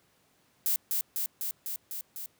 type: noise with echo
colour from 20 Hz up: violet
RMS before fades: -27 dBFS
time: 0.66-0.76 s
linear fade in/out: 0 ms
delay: 250 ms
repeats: 6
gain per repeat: -2 dB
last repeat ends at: 2.26 s
effects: pink hiss -67 dBFS RMS until 2.39 s + high-pass 100 Hz 12 dB/octave